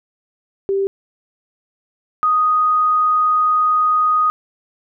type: tone pair in turn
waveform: sine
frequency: 392 / 1244.5 Hz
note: G4 / D#6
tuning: 0 / 0 cents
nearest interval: octave + minor sixth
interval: 2000 cents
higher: second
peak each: -15 / -12 dBFS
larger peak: second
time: 0.69-0.87 / 2.23-4.3 s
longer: second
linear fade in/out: 0 ms
effects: none